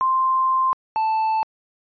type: tone pair in turn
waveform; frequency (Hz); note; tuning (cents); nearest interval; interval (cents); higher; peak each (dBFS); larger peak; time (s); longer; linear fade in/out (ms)
sine / triangle; 1046.5 / 880; C6 / A5; 0 / 0; minor third; 300; first; -16; neither; 0.01-0.73 / 0.96-1.43; first; 0
effects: resampled to 11025 Hz